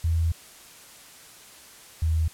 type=tone pair in turn; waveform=sine; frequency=82.3 / 80.23 Hz; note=E2 / E2; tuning=-2 / -46 cents; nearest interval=unison; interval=44 cents; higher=first; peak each=-20 dBFS; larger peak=neither; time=0.04-0.32 / 2.02-2.28 s; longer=first; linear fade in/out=5 ms; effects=white hiss -48 dBFS RMS until 2.33 s + low-pass 12000 Hz 12 dB/octave